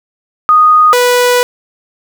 sine / sawtooth tone pair in turn, 1239 / 491.7 Hz, D#6 / B4, -8 / -8 cents, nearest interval octave + major third, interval 1600 cents, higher first, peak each -3 dBFS, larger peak neither, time 0.49-0.93 / 0.93-1.43 s, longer second, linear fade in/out 0 ms, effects 7-bit

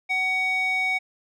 square tone with band-pass filter, 750 Hz, F#5, 23 cents sharp, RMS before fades -24 dBFS, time 0.09-0.99 s, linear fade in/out 20 ms, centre 2100 Hz, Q 3.5, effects none

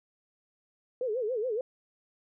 sine tone with vibrato, 466.2 Hz, A#4, in tune, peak -28 dBFS, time 1.01-1.61 s, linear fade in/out 2 ms, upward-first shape sine, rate 7.1 Hz, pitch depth 200 cents each way, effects none

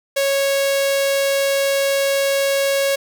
sawtooth tone with notch filter, 552 Hz, C#5, 7 cents flat, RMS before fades -18 dBFS, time 0.16-2.96 s, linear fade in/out 10 ms, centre 1200 Hz, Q 1.8, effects none

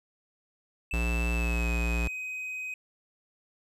triangle tone with pitch glide, 2637 to 2516 Hz, E7 to D#7, 0 to +19 cents, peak -32 dBFS, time 0.91-2.74 s, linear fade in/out 2 ms, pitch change -81 cents, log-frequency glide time 1.35-1.7 s
square tone, 58.27 Hz, A#1, in tune, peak -27 dBFS, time 0.93-2.08 s, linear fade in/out 5 ms
effects resampled to 32000 Hz

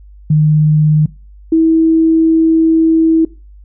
sine tone pair in turn, 152.8 / 323.8 Hz, D#3 / E4, -31 / -31 cents, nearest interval octave + minor second, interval 1300 cents, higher second, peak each -6 dBFS, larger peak neither, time 0.3-1.06 / 1.52-3.25 s, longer second, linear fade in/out 5 ms, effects noise-tail reverb RT60 0.3 s tail -20 dB re dry + added 50 Hz sine -35 dBFS peak until 3.64 s

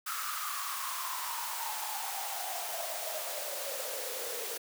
white noise with high-pass filter sweep, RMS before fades -37 dBFS, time 0.06-4.58 s, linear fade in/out 10 ms, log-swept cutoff 1300 to 450 Hz, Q 8.4, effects none

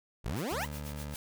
20% pulse exponential sweep, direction up, 43.65 to 1082 Hz, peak -28 dBFS, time 0.24-0.66 s, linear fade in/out 20 ms
white noise with tremolo, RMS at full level -46 dBFS, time 0.36-1.07 s, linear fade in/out 2 ms, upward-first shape sine, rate 8.1 Hz, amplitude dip 95%
20% pulse tone with vibrato, 73.42 Hz, D2, in tune, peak -33 dBFS, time 0.51-1.15 s, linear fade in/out 5 ms, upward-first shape square, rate 20 Hz, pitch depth 12 cents each way
white noise with exponential growth, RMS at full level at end -38 dBFS, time 1.07-1.16 s, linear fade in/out 1 ms, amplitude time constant 19 ms
effects none

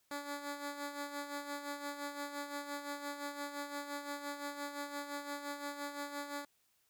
10% pulse tone with tremolo, 287.1 Hz, D4, 39 cents flat, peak -30 dBFS, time 0.11-6.45 s, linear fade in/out 2 ms, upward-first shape sine, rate 5.8 Hz, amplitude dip 60%, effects white hiss -75 dBFS RMS until 6.89 s

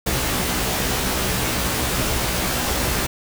pink noise with comb filter, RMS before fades -22 dBFS, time 0.06-3.07 s, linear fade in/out 10 ms, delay 16 ms, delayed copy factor +0.95, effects none

